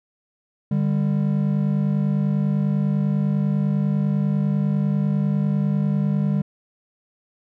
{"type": "tone pair together", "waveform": "triangle", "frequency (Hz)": [148.67, 198.7], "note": ["D3", "G3"], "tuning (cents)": [22, 24], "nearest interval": "perfect fourth", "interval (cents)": 502, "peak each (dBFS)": -19, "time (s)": [0.71, 6.42], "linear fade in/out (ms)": 5, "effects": []}